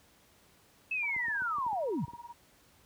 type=linear sweep; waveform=sine; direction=down; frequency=2637 to 106.2 Hz; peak=-30 dBFS; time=0.91-2.05 s; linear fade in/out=5 ms
type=tone with tremolo; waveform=sine; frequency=950 Hz; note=A#5; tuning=33 cents sharp; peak=-40 dBFS; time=1.03-2.33 s; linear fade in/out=0 ms; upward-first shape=triangle; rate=19 Hz; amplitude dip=100%
type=clicks; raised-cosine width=3 ms; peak=-37 dBFS; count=8; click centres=1.164 / 1.283 / 1.42 / 1.584 / 1.665 / 1.73 / 2.081 / 2.135 s
effects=pink hiss -63 dBFS RMS until 2.85 s + high-pass 60 Hz 12 dB/octave